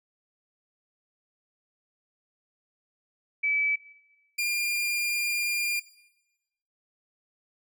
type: tone pair in turn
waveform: sine / sawtooth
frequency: 2300 / 2403 Hz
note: D7 / D7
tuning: -37 / +39 cents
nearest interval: minor second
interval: 76 cents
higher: second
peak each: -23 / -22 dBFS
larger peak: second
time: 3.43-3.76 / 4.38-5.8 s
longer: second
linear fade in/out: 10 ms
effects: noise-tail reverb RT60 1.0 s tail -18 dB re dry